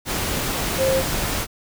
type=tone in noise; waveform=sine; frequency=530 Hz; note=C5; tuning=22 cents sharp; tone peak=-17 dBFS; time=0.77-1.03 s; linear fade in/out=50 ms; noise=pink; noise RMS=-24 dBFS; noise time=0.05-1.47 s; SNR=+4 dB; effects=none